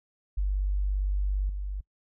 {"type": "tone with level steps", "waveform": "sine", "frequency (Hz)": 48.79, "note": "G1", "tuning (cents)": -7, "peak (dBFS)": [-24, -30], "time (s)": [0.37, 1.81], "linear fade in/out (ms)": 10, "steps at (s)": 1.49, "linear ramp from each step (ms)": 5, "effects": ["noise-tail reverb RT60 0.1 s tail -25 dB re dry"]}